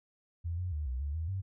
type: tone with pitch steps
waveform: sine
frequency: 84.6 / 90.1 / 75 / 63.1 / 71.9 / 80.9 / 95.9 Hz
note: E2 / F#2 / D2 / B1 / D2 / E2 / G2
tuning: +45 / -45 / +37 / +38 / -36 / -32 / -37 cents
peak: -32 dBFS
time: 0.44-1.42 s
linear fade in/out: 20 ms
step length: 140 ms
effects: none